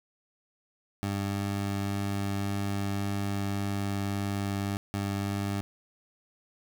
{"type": "tone pair in turn", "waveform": "20% pulse", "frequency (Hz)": [99.8, 99.8], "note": ["G2", "G2"], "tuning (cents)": [32, 32], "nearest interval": "unison", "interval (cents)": 0, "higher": "neither", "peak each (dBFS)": -24, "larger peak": "neither", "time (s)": [[1.03, 4.77], [4.94, 5.61]], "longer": "first", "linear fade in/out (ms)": 0, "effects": []}